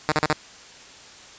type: tone bursts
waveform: 5% pulse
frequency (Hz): 153.3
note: D#3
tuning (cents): -25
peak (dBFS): -7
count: 4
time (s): 0.09-0.331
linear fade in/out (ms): 0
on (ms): 31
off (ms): 39
effects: white hiss -45 dBFS RMS until 1.38 s + resampled to 16000 Hz